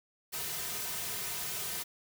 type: noise with comb filter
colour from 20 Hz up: white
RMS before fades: -37 dBFS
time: 0.32-1.84 s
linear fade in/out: 20 ms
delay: 3.6 ms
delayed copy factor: -0.85
effects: none